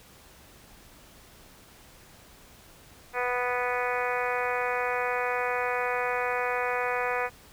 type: harmonic tone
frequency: 246.9 Hz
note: B3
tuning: in tune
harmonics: 2 / 3 / 4 / 5 / 6 / 7 / 8 / 9 / 10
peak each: -31 / -33 / -34 / -35 / -36 / -36 / -37 / -38 / -38 dBFS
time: 3.13-7.3 s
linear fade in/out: 50 ms
effects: pink hiss -53 dBFS RMS until 7.52 s